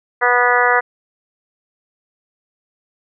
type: harmonic tone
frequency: 244.9 Hz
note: B3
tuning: 14 cents flat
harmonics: 2 / 3 / 4 / 5 / 6 / 7 / 8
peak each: -19 / -19 / -19 / -19 / -19 / -19 / -19 dBFS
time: 0.21-0.81 s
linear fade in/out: 20 ms
effects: none